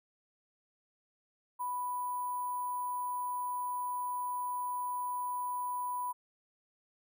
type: tone with sample-and-hold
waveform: sine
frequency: 990 Hz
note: B5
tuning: 4 cents sharp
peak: -33 dBFS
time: 1.59-6.13 s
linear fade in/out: 20 ms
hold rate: 11025 Hz
effects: none